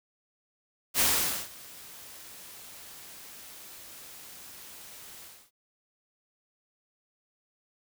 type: noise with ADSR envelope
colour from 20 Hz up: white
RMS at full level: -23 dBFS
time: 0.94-5.51 s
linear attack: 59 ms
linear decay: 480 ms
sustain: -24 dB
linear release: 280 ms
effects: none